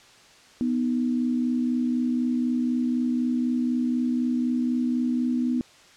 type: tone pair together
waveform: sine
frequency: 246.4 / 310.4 Hz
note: B3 / D#4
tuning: -4 / -4 cents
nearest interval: major third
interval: 400 cents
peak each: -22 / -30 dBFS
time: 0.61-5.61 s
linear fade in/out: 0 ms
effects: white hiss -52 dBFS RMS until 5.96 s + low-pass 6000 Hz 12 dB/octave